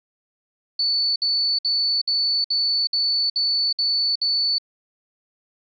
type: tone bursts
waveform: sine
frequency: 4475 Hz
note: C#8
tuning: 16 cents sharp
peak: -18 dBFS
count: 9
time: 0.79-4.584 s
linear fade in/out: 5 ms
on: 370 ms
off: 58 ms
effects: none